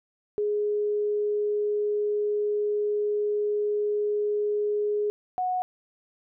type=tone pair in turn; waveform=sine; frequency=416.7 / 734.2 Hz; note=G#4 / F#5; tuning=+6 / -14 cents; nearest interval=minor seventh; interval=980 cents; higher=second; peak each=-23 / -24 dBFS; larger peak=first; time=0.38-5.1 / 5.38-5.62 s; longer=first; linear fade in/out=0 ms; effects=none